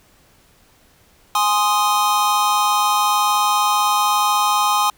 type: chord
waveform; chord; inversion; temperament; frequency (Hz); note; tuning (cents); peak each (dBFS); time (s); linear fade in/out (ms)
square; Ab major; none; equal; 830.6 / 1046.5 / 1244.5; Ab5 / C6 / Eb6; 0 / 0 / 0; -20; 1.35-4.9; 2
effects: pink hiss -54 dBFS RMS until 4.97 s